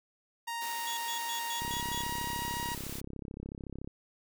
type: tone with pitch glide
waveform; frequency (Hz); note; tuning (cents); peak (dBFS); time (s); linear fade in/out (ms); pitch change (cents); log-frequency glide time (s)
sawtooth; 932.3 to 949.7; A#5 to A#5; 0 to +32; -31; 0.47-2.75; 10; +32; 1.51-1.78
type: high-pass noise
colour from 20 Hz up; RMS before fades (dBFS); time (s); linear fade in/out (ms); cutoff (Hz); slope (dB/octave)
white; -43; 0.61-3.01; 10; 230; 48
type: tone bursts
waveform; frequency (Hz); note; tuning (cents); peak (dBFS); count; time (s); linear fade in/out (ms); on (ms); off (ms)
30% pulse; 3382; G#7; +31; -35; 6; 0.87-2.02; 2; 100; 110
type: click train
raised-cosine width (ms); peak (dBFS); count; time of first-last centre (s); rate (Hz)
3; -28; 77; 1.62-3.875; 33.7
effects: none